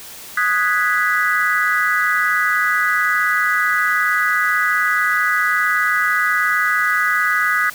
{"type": "chord", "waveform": "sine", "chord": "G# minor seventh", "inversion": "second", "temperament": "equal", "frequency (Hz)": [1244.5, 1480, 1661.2, 1975.5], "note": ["D#6", "F#6", "G#6", "B6"], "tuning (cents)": [0, 0, 0, 0], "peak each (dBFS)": -20, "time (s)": [0.37, 7.7], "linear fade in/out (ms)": 5, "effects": ["white hiss -36 dBFS RMS until 7.74 s"]}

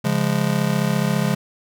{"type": "chord", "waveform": "square", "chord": "Db major", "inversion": "none", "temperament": "just", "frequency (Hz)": [138.59, 173.24, 207.9], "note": ["Db3", "F3", "Ab3"], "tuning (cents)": [0, -14, 2], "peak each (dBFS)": -23, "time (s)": [0.04, 1.35], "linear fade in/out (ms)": 10, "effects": []}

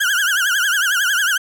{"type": "tone with vibrato", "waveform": "35% pulse", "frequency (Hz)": 1529, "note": "G6", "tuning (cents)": -44, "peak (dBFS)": -13, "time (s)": [0, 1.38], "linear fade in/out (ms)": 10, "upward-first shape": "triangle", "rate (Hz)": 11, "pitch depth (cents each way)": 190, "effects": []}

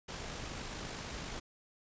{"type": "noise with amplitude modulation", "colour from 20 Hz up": "pink", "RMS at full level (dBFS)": -41, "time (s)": [0.08, 1.4], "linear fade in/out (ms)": 10, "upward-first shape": "sine", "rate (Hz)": 50.9, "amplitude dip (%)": 30, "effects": ["resampled to 16000 Hz"]}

